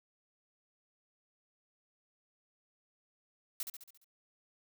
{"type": "noise with echo", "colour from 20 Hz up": "blue", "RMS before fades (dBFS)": -37, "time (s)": [3.6, 3.63], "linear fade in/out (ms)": 2, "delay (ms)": 69, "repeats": 6, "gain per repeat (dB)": -5, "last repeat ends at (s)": 4.044, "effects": []}